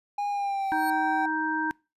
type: tone with pitch glide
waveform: triangle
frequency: 817 to 771.1 Hz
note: G#5 to G5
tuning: -29 to -29 cents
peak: -24 dBFS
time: 0.18-1.26 s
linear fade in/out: 5 ms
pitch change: -100 cents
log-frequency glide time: 0.29-0.75 s
type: tone with exponential growth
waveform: 10% pulse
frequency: 4351 Hz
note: C#8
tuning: 33 cents flat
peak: -29 dBFS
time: 0.55-0.9 s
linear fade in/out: 1 ms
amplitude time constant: 75 ms
type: harmonic tone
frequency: 313.6 Hz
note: D#4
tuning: 14 cents sharp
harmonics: 1 / 3 / 5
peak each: -30 / -29 / -29 dBFS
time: 0.72-1.71 s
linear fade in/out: 0 ms
effects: noise-tail reverb RT60 0.3 s tail -25 dB re dry + resampled to 32000 Hz